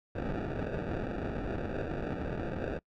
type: noise with sample-and-hold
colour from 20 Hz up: white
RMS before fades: -35 dBFS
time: 0.15-2.79 s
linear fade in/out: 5 ms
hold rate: 1050 Hz
effects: noise-tail reverb RT60 0.1 s tail -24 dB re dry + low-pass 2000 Hz 12 dB/octave